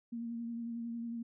sine tone with vibrato, 233.1 Hz, A#3, in tune, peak -37 dBFS, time 0.12-1.23 s, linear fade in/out 10 ms, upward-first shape sine, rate 11 Hz, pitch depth 23 cents each way, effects none

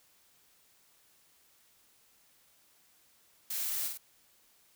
blue noise with echo, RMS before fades -36 dBFS, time 3.5-3.88 s, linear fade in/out 5 ms, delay 48 ms, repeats 2, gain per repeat -4 dB, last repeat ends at 3.976 s, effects white hiss -66 dBFS RMS until 4.75 s

